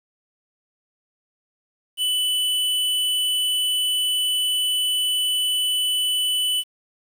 square tone with amplitude modulation, 2990 Hz, F#7, 17 cents sharp, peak -19 dBFS, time 1.97-6.64 s, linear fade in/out 50 ms, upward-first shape sine, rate 269 Hz, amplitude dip 25%, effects 8-bit

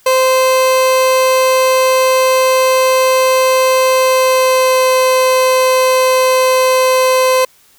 30% pulse tone with pitch glide, 519 to 515.7 Hz, C5 to C5, -14 to -25 cents, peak -6 dBFS, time 0.06-7.45 s, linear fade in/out 5 ms, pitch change -11 cents, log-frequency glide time 3.93-4.91 s, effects white hiss -49 dBFS RMS until 7.78 s

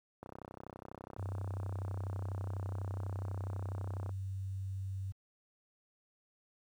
click train, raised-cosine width 1 ms, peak -31 dBFS, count 125, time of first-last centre 0.23-4.093 s, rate 32.1 Hz
sine tone, 96.1 Hz, G2, 34 cents flat, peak -36 dBFS, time 1.18-5.12 s, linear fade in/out 10 ms
effects high-pass 60 Hz 12 dB/octave + 11-bit

